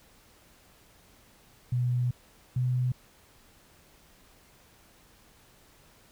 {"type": "tone pair in turn", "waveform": "sine", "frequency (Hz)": [123.47, 125.77], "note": ["B2", "B2"], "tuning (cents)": [0, 32], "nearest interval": "unison", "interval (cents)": 32, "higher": "second", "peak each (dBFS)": -24, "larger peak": "neither", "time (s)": [[1.72, 2.11], [2.56, 2.92]], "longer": "first", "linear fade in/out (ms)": 5, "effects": ["pink hiss -59 dBFS RMS until 6.11 s"]}